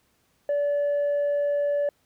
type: tone with tanh clipping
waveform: sine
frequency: 577 Hz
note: D5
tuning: 31 cents flat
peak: -22 dBFS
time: 0.49-1.89 s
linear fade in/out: 2 ms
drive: 1 dB
effects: pink hiss -67 dBFS RMS until 2.05 s + high-pass 60 Hz 12 dB/octave